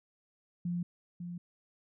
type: tone with echo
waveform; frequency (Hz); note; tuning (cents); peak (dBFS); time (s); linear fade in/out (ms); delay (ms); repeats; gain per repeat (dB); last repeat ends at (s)
sine; 174.61; F3; 0; -31; 0.65-0.83; 5; 550; 1; -7; 1.38
effects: none